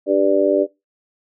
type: harmonic tone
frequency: 98 Hz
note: G2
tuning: in tune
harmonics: 3 / 4 / 5 / 6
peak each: -19 / -18 / -22 / -16 dBFS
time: 0.06-0.67 s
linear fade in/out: 50 ms
effects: noise-tail reverb RT60 0.2 s tail -19 dB re dry